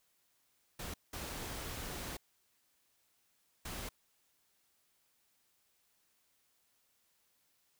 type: noise bursts at uneven times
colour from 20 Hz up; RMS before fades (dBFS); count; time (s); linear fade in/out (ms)
pink; -43; 3; 0.79-0.94 / 1.13-2.17 / 3.65-3.89; 5
effects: white hiss -75 dBFS RMS until 7.79 s